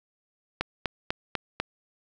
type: click train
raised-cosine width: 0.3 ms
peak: -10 dBFS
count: 5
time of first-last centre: 0.61-1.6 s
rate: 4.04 Hz
effects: none